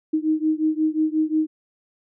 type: beating tone pair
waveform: sine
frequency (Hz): 310 / 315.6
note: D#4 / D#4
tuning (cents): -6 / +25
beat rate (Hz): 5.6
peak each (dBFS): -21 / -22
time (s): 0.13-1.47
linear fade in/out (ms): 10
effects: none